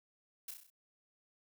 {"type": "noise with echo", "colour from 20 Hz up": "blue", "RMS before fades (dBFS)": -43, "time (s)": [0.48, 0.51], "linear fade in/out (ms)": 5, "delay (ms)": 32, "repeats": 6, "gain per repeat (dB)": -4, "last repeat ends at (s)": 0.702, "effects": []}